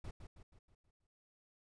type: noise with echo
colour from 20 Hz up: brown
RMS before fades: -45 dBFS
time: 0.04-0.11 s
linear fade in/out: 5 ms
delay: 160 ms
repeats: 6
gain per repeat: -6 dB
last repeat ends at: 1.07 s
effects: resampled to 22050 Hz